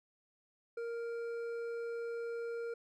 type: tone with hard clipping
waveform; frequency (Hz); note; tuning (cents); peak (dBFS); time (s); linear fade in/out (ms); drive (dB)
sine; 466.2; A#4; 0; -39; 0.77-2.74; 5; 7
effects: none